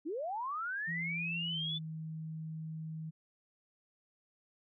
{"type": "linear sweep", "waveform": "sine", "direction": "up", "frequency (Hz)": [277.2, 3520], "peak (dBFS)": -35, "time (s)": [0.05, 1.79], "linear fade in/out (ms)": 20}
{"type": "tone with pitch glide", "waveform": "sine", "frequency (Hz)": [167.9, 158.75], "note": ["E3", "D#3"], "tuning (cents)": [32, 35], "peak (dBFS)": -39, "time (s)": [0.87, 3.11], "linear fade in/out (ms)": 20, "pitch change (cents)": -97, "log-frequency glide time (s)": [1.5, 1.6]}
{"effects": []}